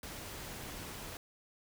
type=noise; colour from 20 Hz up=pink; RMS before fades=-45 dBFS; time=0.03-1.17 s; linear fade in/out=2 ms; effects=none